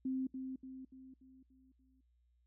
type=tone with echo; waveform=sine; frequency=261.6 Hz; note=C4; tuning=in tune; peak=-34 dBFS; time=0.05-0.27 s; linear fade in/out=5 ms; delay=290 ms; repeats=6; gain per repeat=-6 dB; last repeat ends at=2.01 s; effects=noise-tail reverb RT60 0.2 s tail -25 dB re dry + added 60 Hz sine -70 dBFS peak until 2.46 s